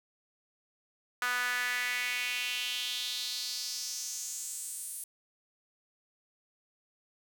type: tone with high-pass filter sweep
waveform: sawtooth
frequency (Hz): 246.9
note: B3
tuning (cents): 0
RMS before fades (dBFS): -35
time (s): 1.22-5.04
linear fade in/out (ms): 2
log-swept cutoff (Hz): 1400 to 10000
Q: 3.5
effects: none